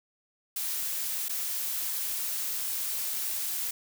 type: noise with dropouts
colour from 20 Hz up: blue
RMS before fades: -32 dBFS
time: 0.56-3.71 s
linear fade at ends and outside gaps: 5 ms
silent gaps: 1.285-1.293 s
effects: none